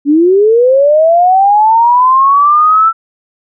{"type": "linear sweep", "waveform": "sine", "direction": "up", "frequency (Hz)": [277.2, 1341], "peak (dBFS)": -4, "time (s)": [0.05, 2.93], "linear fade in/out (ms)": 50, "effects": []}